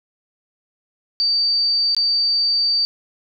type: tone with dropouts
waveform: sine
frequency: 4622 Hz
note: D8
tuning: 28 cents flat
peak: -15 dBFS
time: 1.2-2.85 s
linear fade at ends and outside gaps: 0 ms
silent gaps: 1.948-1.966 s
effects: none